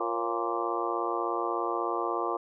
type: harmonic tone with a mistuned harmonic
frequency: 116.54 Hz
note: A#2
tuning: in tune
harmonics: 3 / 4 / 5 / 6 / 7 / 8 / 9 / 10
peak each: -34 / -35 / -38 / -36 / -38 / -39 / -35 / -34 dBFS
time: 0-2.37 s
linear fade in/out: 5 ms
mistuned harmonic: 5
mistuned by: -91 cents
effects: none